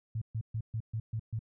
sine tone bursts, 111.2 Hz, A2, 19 cents sharp, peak -31 dBFS, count 7, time 0.15-1.392 s, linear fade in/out 5 ms, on 66 ms, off 130 ms, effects none

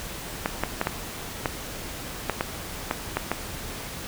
clicks, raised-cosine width 0.5 ms, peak -8 dBFS, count 10, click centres 0.459 / 0.636 / 0.814 / 0.871 / 1.458 / 2.297 / 2.409 / 2.911 / 3.17 / 3.316 s, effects pink hiss -36 dBFS RMS until 4.07 s

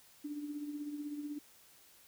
sine tone with tremolo, 293.7 Hz, D4, in tune, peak -36 dBFS, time 0.24-1.39 s, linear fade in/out 10 ms, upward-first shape triangle, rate 16 Hz, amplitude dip 60%, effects white hiss -62 dBFS RMS until 2.07 s

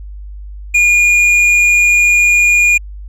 triangle tone with hard clipping, 2431 Hz, D#7, 41 cents flat, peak -8 dBFS, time 0.74-2.78 s, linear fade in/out 10 ms, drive 9 dB, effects added 50 Hz sine -26 dBFS peak until 3.08 s

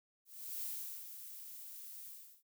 violet noise with ADSR envelope, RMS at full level -41 dBFS, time 0.25-2.43 s, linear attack 370 ms, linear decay 430 ms, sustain -9 dB, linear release 360 ms, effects none

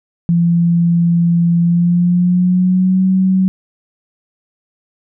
sine tone with pitch glide, 170.5 to 188.09 Hz, F3 to F#3, -41 to +29 cents, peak -9 dBFS, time 0.29-3.48 s, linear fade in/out 0 ms, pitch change +170 cents, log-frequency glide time 1.61-3.05 s, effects none

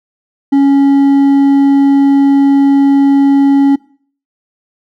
triangle tone with hard clipping, 277.7 Hz, C#4, 3 cents sharp, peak -6 dBFS, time 0.52-3.76 s, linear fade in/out 10 ms, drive 7 dB, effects noise-tail reverb RT60 0.5 s tail -22 dB re dry

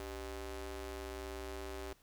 sawtooth ring-modulated tone, 225.1 Hz, A3, 40 cents sharp, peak -35 dBFS, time 0-1.93 s, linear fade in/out 0 ms, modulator 163 Hz, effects pink hiss -68 dBFS RMS until 2.02 s

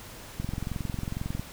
click train, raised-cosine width 5 ms, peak -19 dBFS, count 23, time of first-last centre 0.4-1.395 s, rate 22.1 Hz, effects pink hiss -45 dBFS RMS until 1.52 s

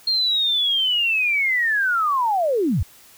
sine linear sweep, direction down, 4248 to 58.27 Hz, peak -17 dBFS, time 0.07-2.83 s, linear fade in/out 5 ms, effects white hiss -49 dBFS RMS until 3.17 s

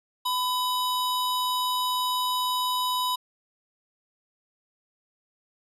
square tone pair together, 1000 / 3798 Hz, B5 / A#7, +21 / +32 cents, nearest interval octave + major seventh, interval 2311 cents, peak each -26 / -31 dBFS, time 0.25-3.16 s, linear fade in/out 10 ms, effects resampled to 32000 Hz

